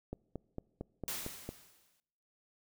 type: click train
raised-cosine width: 2 ms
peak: -26 dBFS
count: 7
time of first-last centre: 0.13-1.491 s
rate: 4.41 Hz
type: noise with exponential decay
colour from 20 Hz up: white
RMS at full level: -37 dBFS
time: 1.08-2 s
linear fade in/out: 0 ms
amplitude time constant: 200 ms
effects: noise-tail reverb RT60 1.0 s tail -24 dB re dry